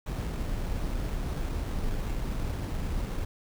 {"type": "noise with sample-and-hold", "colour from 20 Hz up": "brown", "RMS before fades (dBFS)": -31, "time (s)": [0.06, 3.25], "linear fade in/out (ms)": 5, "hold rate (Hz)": 4900, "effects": []}